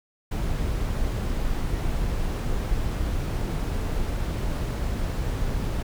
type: noise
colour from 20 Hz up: brown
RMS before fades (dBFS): -26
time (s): 0.31-5.83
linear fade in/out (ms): 10
effects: none